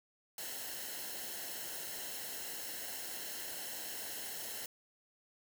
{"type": "noise with comb filter", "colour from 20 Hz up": "white", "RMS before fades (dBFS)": -43, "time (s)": [0.38, 4.66], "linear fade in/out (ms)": 2, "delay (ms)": 0.84, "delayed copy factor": -0.65, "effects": []}